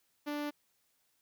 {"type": "tone with notch filter", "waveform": "sawtooth", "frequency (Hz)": 293.7, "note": "D4", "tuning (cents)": 0, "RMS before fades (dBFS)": -37, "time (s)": [0.26, 0.51], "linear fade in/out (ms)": 20, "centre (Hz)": 8000, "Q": 0.89, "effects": ["white hiss -75 dBFS RMS until 1.21 s"]}